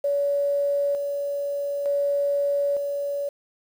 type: tone with tremolo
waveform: sine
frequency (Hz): 568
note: C#5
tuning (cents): +42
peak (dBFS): -20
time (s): 0.04-3.29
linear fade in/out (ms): 5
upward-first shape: square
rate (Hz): 0.55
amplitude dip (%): 40
effects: 8-bit

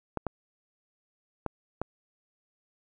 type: clicks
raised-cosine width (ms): 1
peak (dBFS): -16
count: 4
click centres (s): 0.173 / 0.267 / 1.463 / 1.816
effects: none

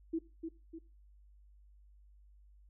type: tone with echo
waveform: sine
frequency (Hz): 326.7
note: E4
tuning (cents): -15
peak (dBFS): -31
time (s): 0.13-0.19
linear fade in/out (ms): 10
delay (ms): 300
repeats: 2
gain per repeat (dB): -6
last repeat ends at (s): 0.79
effects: noise-tail reverb RT60 0.3 s tail -17 dB re dry + added 50 Hz sine -58 dBFS peak until 2.69 s

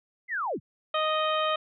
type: linear sweep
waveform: sine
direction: down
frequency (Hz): 2112 to 69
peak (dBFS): -27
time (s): 0.28-0.6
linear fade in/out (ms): 50
type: harmonic tone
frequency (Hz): 622.3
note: D#5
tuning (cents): 0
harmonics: 1 / 2 / 3 / 4 / 5 / 6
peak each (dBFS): -28 / -27 / -38 / -37 / -34 / -38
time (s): 0.94-1.56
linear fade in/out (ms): 5
effects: none

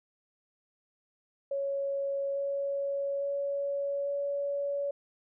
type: tone with pitch steps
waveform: sine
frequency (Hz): 555 / 558.5 / 562.1 / 565.7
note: C#5 / C#5 / C#5 / C#5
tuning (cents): +2 / +13 / +24 / +35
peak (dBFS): -29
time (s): 1.51-4.91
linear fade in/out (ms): 5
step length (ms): 850
effects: none

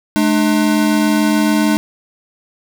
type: tone pair together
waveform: square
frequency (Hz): 213 / 300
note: G#3 / D4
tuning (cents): +44 / +37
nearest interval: tritone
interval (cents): 593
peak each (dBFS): -15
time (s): 0.16-1.77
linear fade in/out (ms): 0
effects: none

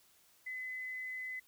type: tone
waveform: sine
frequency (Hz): 2023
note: B6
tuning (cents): +41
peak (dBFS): -39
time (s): 0.46-1.4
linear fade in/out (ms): 10
effects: white hiss -67 dBFS RMS until 1.47 s

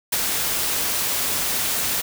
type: noise with ADSR envelope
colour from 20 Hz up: white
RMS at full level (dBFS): -20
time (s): 0.12-2.02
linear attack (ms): 10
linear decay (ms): 33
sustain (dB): -3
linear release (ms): 18
effects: none

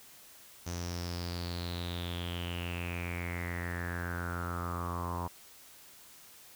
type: tone with low-pass filter sweep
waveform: sawtooth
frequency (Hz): 87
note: F2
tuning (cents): -6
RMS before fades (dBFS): -37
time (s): 0.66-5.28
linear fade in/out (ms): 10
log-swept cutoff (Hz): 6200 to 970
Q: 8.1
effects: white hiss -55 dBFS RMS until 6.55 s

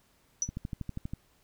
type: tone with exponential decay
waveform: sine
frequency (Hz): 5920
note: F#8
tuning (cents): 0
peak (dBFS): -22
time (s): 0.42-0.5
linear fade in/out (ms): 1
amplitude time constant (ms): 17
type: click train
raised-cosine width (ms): 5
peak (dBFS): -23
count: 9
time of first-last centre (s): 0.49-1.135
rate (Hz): 12.4
effects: pink hiss -67 dBFS RMS until 1.43 s

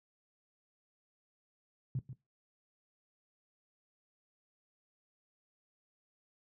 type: tone with echo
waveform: sine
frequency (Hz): 130.6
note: C3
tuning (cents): -3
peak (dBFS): -31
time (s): 1.95-1.99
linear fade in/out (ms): 2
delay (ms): 140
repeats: 1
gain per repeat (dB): -10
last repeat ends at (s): 2.13
effects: noise-tail reverb RT60 0.2 s tail -17 dB re dry + high-pass 80 Hz 12 dB/octave

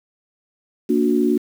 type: chord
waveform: sine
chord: Bb augmented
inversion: none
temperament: just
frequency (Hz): 233.1 / 291.4 / 364.2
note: Bb3 / D4 / F#4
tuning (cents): 0 / -13 / -27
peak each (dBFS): -19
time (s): 0.89-1.38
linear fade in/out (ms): 10
effects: 7-bit

